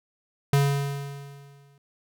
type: tone with exponential decay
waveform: square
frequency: 140.7 Hz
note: C#3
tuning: 26 cents sharp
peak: -17 dBFS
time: 0.53-1.78 s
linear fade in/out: 2 ms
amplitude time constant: 270 ms
effects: none